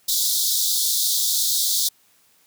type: high-pass noise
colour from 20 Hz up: pink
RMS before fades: -21 dBFS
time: 0.08-1.89 s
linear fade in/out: 10 ms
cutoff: 3500 Hz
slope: 96 dB/octave
effects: white hiss -59 dBFS RMS until 2.46 s + high-pass 60 Hz 12 dB/octave